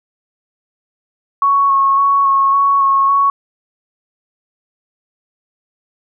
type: tone with vibrato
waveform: sine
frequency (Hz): 1104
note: C#6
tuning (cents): -7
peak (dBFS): -9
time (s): 1.42-3.3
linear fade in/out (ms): 2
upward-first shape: square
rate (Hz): 1.8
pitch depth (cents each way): 14
effects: none